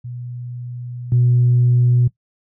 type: tone with level steps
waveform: sine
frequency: 122.4 Hz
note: B2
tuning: 15 cents flat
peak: -27 / -10 dBFS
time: 0.04-2.08 s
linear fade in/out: 10 ms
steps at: 1.12 s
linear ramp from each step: 2 ms
effects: noise-tail reverb RT60 0.1 s tail -18 dB re dry + tanh soft clip ceiling -7 dBFS